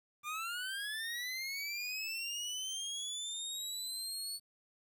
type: linear sweep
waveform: 25% pulse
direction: up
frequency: 1183 to 4443 Hz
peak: -34 dBFS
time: 0.23-4.4 s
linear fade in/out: 50 ms
effects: 11-bit